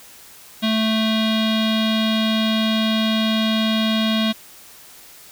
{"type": "tone with low-pass filter", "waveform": "square", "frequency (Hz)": 220, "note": "A3", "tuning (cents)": 0, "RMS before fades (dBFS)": -19, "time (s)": [0.62, 4.33], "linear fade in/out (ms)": 20, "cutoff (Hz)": 3600, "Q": 7.1, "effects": ["white hiss -44 dBFS RMS until 5.31 s"]}